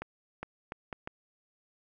accelerating click train, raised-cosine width 0.5 ms, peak -22 dBFS, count 5, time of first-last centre 0.02-1.075 s, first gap 410 ms, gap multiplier 0.71, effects none

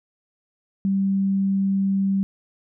sine tone, 194.9 Hz, G3, 10 cents flat, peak -18 dBFS, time 0.85-2.23 s, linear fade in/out 0 ms, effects none

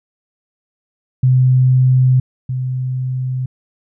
sine tone pair in turn, 128.5 / 128.5 Hz, C3 / C3, -31 / -31 cents, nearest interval unison, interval 0 cents, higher neither, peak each -8 / -17 dBFS, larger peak first, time 1.23-2.2 / 2.49-3.46 s, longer neither, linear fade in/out 5 ms, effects none

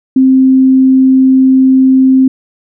sine tone, 262.5 Hz, C4, 6 cents sharp, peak -3 dBFS, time 0.16-2.28 s, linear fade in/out 5 ms, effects none

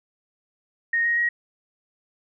sine tone with pitch steps, 1858 / 1876.3 / 1894.9 Hz, A#6 / A#6 / A#6, -6 / +11 / +28 cents, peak -19 dBFS, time 0.93-1.29 s, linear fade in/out 5 ms, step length 120 ms, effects none

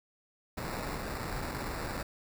pink noise with sample-and-hold, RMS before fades -37 dBFS, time 0.57-2.03 s, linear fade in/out 5 ms, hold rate 3150 Hz, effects none

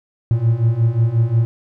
triangle beating tone pair, 111.9 / 117.5 Hz, A2 / A#2, +30 / +14 cents, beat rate 5.6 Hz, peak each -16 / -13 dBFS, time 0.31-1.45 s, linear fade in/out 0 ms, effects none

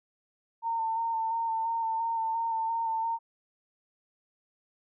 sine tone with vibrato, 907 Hz, A#5, 48 cents flat, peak -27 dBFS, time 0.62-3.19 s, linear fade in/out 50 ms, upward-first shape square, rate 2.9 Hz, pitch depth 19 cents each way, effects none

